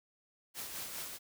white noise with tremolo, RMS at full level -41 dBFS, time 0.54-1.19 s, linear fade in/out 50 ms, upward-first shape sine, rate 4.9 Hz, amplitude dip 40%, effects none

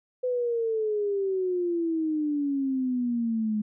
sine exponential sweep, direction down, 507 to 210 Hz, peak -24 dBFS, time 0.23-3.62 s, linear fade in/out 10 ms, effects none

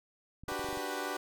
clicks, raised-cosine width 5 ms, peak -36 dBFS, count 8, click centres 0.436 / 0.482 / 0.519 / 0.594 / 0.645 / 0.688 / 0.729 / 0.773 s
15% pulse chord, G major seventh, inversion second, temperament equal, 293.7 / 370 / 392 / 493.9 Hz, D4 / F#4 / G4 / B4, 0 / 0 / 0 / 0 cents, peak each -34 dBFS, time 0.48-1.17 s, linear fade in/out 5 ms
effects none

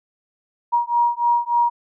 sine beating tone pair, 949 / 952.4 Hz, A#5 / A#5, +31 / +37 cents, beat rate 3.4 Hz, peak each -19 dBFS, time 0.72-1.7 s, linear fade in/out 20 ms, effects none

